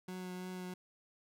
30% pulse tone with vibrato, 183 Hz, F#3, 19 cents flat, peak -39 dBFS, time 0.08-0.74 s, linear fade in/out 5 ms, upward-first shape triangle, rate 3 Hz, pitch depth 15 cents each way, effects none

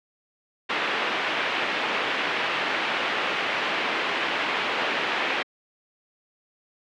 white low-pass noise, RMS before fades -26 dBFS, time 0.69-5.43 s, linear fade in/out 10 ms, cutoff 2900 Hz, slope 24 dB/octave, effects high-pass 300 Hz 12 dB/octave

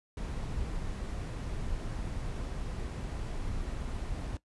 brown noise, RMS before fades -36 dBFS, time 0.17-4.37 s, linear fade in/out 2 ms, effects noise-tail reverb RT60 0.1 s tail -17 dB re dry + resampled to 24000 Hz

